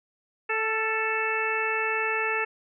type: harmonic tone with a mistuned harmonic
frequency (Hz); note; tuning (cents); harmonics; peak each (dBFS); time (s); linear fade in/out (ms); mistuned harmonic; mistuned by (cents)
440; A4; 0; 1 / 2 / 3 / 4 / 5 / 6; -31 / -33 / -32 / -30 / -33 / -30; 0.49-2.45; 10; 3; +23
effects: none